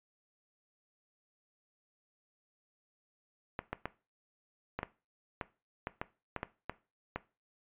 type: clicks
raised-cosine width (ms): 0.5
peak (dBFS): -20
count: 12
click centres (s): 3.591 / 3.73 / 3.856 / 4.79 / 4.831 / 5.412 / 5.871 / 6.015 / 6.363 / 6.431 / 6.696 / 7.16
effects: noise-tail reverb RT60 0.3 s tail -17 dB re dry + resampled to 8000 Hz